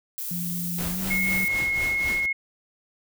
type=noise; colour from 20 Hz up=violet; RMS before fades=-32 dBFS; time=0.18-1.48 s; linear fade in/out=0 ms
type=tone with pitch glide; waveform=sine; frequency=174.61 to 189.32 Hz; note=F3 to F#3; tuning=0 to +40 cents; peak=-29 dBFS; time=0.31-1.45 s; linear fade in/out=2 ms; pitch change=+140 cents; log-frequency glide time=0.89-1.01 s
type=noise with tremolo; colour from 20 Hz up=pink; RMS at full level=-32 dBFS; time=0.78-2.26 s; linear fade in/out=5 ms; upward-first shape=triangle; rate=4 Hz; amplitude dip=75%
type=tone; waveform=sine; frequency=2165 Hz; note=C#7; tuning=41 cents flat; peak=-22 dBFS; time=1.1-2.33 s; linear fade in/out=10 ms
effects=none